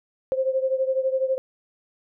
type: beating tone pair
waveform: sine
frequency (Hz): 523.3 / 535.3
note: C5 / C5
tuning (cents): 0 / +39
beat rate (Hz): 12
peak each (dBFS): -22 / -26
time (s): 0.32-1.38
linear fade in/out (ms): 0
effects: none